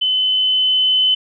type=tone with level ramp; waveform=sine; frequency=3033 Hz; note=F#7; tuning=42 cents sharp; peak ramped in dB=-14 to -11 dBFS; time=0.01-1.15 s; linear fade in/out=10 ms; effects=none